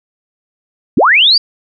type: linear sweep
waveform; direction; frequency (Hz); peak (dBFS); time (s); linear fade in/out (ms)
sine; up; 139.8 to 4832; -5; 0.97-1.38; 5
effects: none